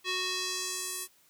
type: tone with band-pass filter sweep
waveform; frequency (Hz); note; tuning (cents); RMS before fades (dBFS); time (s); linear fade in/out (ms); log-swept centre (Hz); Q
square; 369.6; F#4; -2; -34; 0.04-1.08; 50; 3200 to 11000; 1.4
effects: white hiss -64 dBFS RMS until 1.29 s